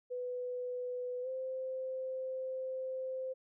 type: tone with pitch glide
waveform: sine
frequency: 496.8 to 520.3 Hz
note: B4 to C5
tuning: +10 to -10 cents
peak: -36 dBFS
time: 0.1-3.34 s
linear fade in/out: 20 ms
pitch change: +80 cents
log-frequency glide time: 1.22-1.28 s
effects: none